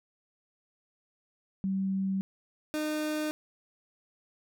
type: tone pair in turn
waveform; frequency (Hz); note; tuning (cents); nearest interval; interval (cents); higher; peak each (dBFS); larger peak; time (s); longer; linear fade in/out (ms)
sine / 30% pulse; 192.5 / 305.6; G3 / D#4; -31 / -31; minor sixth; 800; second; -27; neither; 1.64-2.21 / 2.74-3.31; neither; 0
effects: none